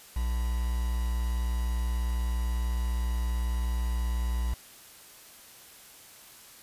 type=tone with quantisation; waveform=triangle; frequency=59.3 Hz; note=A#1; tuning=30 cents sharp; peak=-24 dBFS; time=0.16-4.54 s; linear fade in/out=5 ms; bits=7; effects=white hiss -51 dBFS RMS until 6.62 s + resampled to 32000 Hz